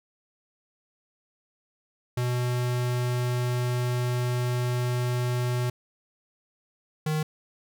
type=tone pair in turn; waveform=square; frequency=123.4 / 154.62 Hz; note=B2 / D#3; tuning=-1 / -11 cents; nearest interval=major third; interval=390 cents; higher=second; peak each=-25 dBFS; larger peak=neither; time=2.17-5.7 / 7.06-7.23 s; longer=first; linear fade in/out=5 ms; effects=none